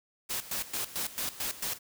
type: noise with tremolo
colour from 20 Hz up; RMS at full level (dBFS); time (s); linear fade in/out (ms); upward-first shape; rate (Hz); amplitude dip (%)
white; -33; 0.29-1.79; 20; square; 4.5; 80
effects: none